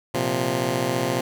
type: chord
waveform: 10% pulse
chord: Bb suspended second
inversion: none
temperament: just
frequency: 116.54 / 131.11 / 174.81 Hz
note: Bb2 / C3 / F3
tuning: 0 / +4 / +2 cents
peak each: -20 / -17 / -21 dBFS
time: 0.14-1.21 s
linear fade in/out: 5 ms
effects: none